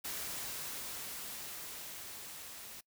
white noise with level ramp, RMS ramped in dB -40 to -49 dBFS, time 0.04-2.81 s, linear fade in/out 10 ms, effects noise-tail reverb RT60 0.1 s tail -23 dB re dry

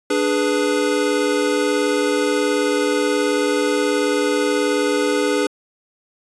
square chord, G# diminished, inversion second, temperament equal, 293.7 / 415.3 / 493.9 Hz, D4 / G#4 / B4, 0 / 0 / 0 cents, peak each -22 / -21 / -22 dBFS, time 0.1-5.47 s, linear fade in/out 5 ms, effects resampled to 24000 Hz

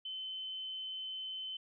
sine tone, 3059 Hz, G7, 43 cents flat, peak -39 dBFS, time 0.05-1.57 s, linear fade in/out 5 ms, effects none

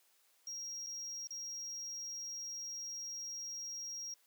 triangle tone with dropouts, 5620 Hz, F8, 10 cents sharp, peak -40 dBFS, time 0.47-4.14 s, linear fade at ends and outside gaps 2 ms, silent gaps 0.864-0.868 / 1.272-1.306 s, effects white hiss -71 dBFS RMS until 4.26 s + high-pass 400 Hz 12 dB/octave

